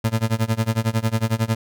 30% pulse tone with tremolo, 112.3 Hz, A2, 36 cents sharp, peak -13 dBFS, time 0.04-1.55 s, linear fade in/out 5 ms, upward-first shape sine, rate 11 Hz, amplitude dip 95%, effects none

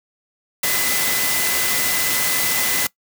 sine tone in noise, 2015 Hz, B6, 34 cents sharp, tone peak -26 dBFS, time 0.63-2.87 s, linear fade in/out 5 ms, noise white, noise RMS -20 dBFS, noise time 0.63-2.87 s, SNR -9 dB, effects noise-tail reverb RT60 0.1 s tail -21 dB re dry + high-pass 100 Hz 12 dB/octave

